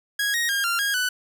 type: tone with pitch steps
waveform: sawtooth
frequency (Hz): 1653 / 1876 / 1616 / 1385 / 1634 / 1493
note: G#6 / A#6 / G#6 / F6 / G#6 / F#6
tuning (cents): -9 / +11 / -48 / -15 / -29 / +15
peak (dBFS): -18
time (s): 0.19-1.09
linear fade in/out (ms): 5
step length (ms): 150
effects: none